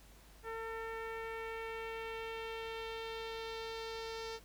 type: tone with low-pass filter sweep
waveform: sawtooth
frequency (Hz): 450.7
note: A4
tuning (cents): +42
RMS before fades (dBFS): -43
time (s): 0.43-4.4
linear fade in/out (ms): 50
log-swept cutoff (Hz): 1700 to 5100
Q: 2.1
effects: added 50 Hz sine -58 dBFS peak until 4.44 s + pink hiss -62 dBFS RMS until 4.44 s